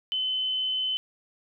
sine tone, 3042 Hz, F#7, 47 cents sharp, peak -25 dBFS, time 0.12-0.97 s, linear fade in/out 0 ms, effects none

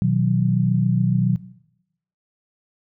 sine chord, B major, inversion none, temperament equal with one note detuned, 123.47 / 157.74 / 185 Hz, B2 / D#3 / F#3, 0 / +24 / 0 cents, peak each -20 / -22 / -19 dBFS, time 0.02-1.36 s, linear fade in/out 0 ms, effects noise-tail reverb RT60 0.8 s tail -18 dB re dry

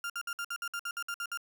35% pulse tone bursts, 1396.9 Hz, F6, in tune, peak -32 dBFS, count 12, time 0.04-1.374 s, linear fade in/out 2 ms, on 58 ms, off 58 ms, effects none

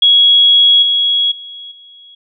sine tone with level steps, 3328 Hz, G#7, 3 cents sharp, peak -5 / -10 / -28 / -37 dBFS, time 0.02-2.15 s, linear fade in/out 5 ms, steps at 0.82 / 1.31 / 1.71 s, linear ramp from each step 10 ms, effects none

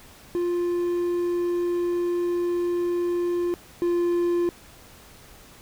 triangle tone pair in turn, 349.9 / 347.7 Hz, F4 / F4, +3 / -8 cents, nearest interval unison, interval 11 cents, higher first, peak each -20 / -18 dBFS, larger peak second, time 0.35-3.54 / 3.82-4.49 s, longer first, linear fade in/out 0 ms, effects pink hiss -49 dBFS RMS until 5.61 s

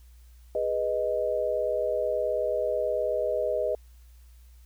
sine chord, G# minor, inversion none, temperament equal, 415.3 / 493.9 / 622.3 Hz, G#4 / B4 / D#5, 0 / 0 / 0 cents, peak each -32 / -29 / -27 dBFS, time 0.55-3.75 s, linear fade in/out 2 ms, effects added 60 Hz sine -49 dBFS peak until 4.65 s + white hiss -65 dBFS RMS until 4.65 s

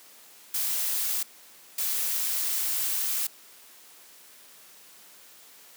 blue noise bursts at uneven times, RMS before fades -28 dBFS, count 2, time 0.54-1.23 / 1.78-3.27 s, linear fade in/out 5 ms, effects white hiss -52 dBFS RMS until 5.76 s + high-pass 200 Hz 12 dB/octave

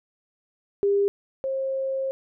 sine tone pair in turn, 401.3 / 534.6 Hz, G4 / C5, +41 / +37 cents, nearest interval perfect fourth, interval 496 cents, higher second, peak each -18 / -24 dBFS, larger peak first, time 0.83-1.08 / 1.44-2.11 s, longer second, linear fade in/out 0 ms, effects none

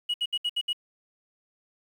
sine tone bursts, 2907 Hz, F#7, 31 cents flat, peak -22 dBFS, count 6, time 0.09-0.731 s, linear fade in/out 10 ms, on 51 ms, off 67 ms, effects tanh soft clip ceiling -23 dBFS + 9-bit

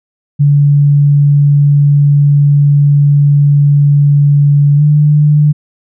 sine tone with pitch glide, 143.9 to 148.8 Hz, D3 to D3, -35 to +23 cents, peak -4 dBFS, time 0.39-5.53 s, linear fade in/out 20 ms, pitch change +58 cents, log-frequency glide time 4.76-4.82 s, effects none

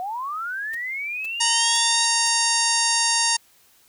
sine linear sweep, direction up, 706 to 3829 Hz, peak -26 dBFS, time 0-2.05 s, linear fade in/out 0 ms
white noise bursts, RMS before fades -41 dBFS, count 4, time 0.73-2.28 s, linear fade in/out 5 ms, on 20 ms, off 490 ms
harmonic tone, 926 Hz, A#5, 12 cents flat, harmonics 1 / 2 / 3 / 4 / 5 / 6 / 7 / 8 / 10, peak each -26 / -28 / -30 / -31 / -25 / -26 / -26 / -28 / -26 dBFS, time 1.4-3.37 s, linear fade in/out 10 ms
effects white hiss -57 dBFS RMS until 3.88 s

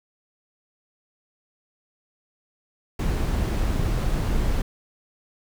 brown noise, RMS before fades -23 dBFS, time 2.99-4.62 s, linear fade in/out 5 ms, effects none

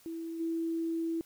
sine tone with level steps, 329.6 Hz, E4, in tune, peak -36 / -30 dBFS, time 0.06-1.21 s, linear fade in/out 0 ms, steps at 0.39 s, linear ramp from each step 20 ms, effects white hiss -61 dBFS RMS until 1.25 s

